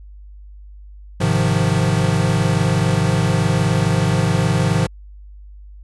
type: chord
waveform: square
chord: F minor seventh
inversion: first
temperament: equal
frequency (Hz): 103.83 / 130.81 / 155.56 / 174.61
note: Ab2 / C3 / Eb3 / F3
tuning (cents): 0 / 0 / 0 / 0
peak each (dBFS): -21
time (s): 1.2-4.87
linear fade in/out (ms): 10
effects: added 50 Hz sine -36 dBFS peak until 5.83 s + resampled to 24000 Hz